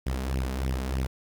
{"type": "tone with flanger", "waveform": "sawtooth", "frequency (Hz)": 65.41, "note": "C2", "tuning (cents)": 0, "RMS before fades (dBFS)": -29, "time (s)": [0.06, 1.07], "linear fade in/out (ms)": 10, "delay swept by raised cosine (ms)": [0.34, 4.84], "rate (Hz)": 3.2, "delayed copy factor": 0.7, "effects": ["10-bit"]}